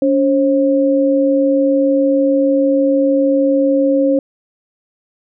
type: tone pair together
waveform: sine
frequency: 283.2 / 536.5 Hz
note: C#4 / C5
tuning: +37 / +43 cents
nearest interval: major seventh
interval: 1106 cents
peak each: -13 dBFS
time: 0.02-4.19 s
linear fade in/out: 2 ms
effects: none